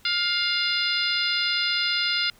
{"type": "harmonic tone with a mistuned harmonic", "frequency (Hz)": 705, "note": "F5", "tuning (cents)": 16, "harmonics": [2, 3, 4, 5, 6, 7], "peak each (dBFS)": [-29, -29, -29, -29, -29, -29], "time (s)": [0.05, 2.3], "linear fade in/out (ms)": 2, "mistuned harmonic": 6, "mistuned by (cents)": -40, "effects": ["pink hiss -56 dBFS RMS until 2.39 s"]}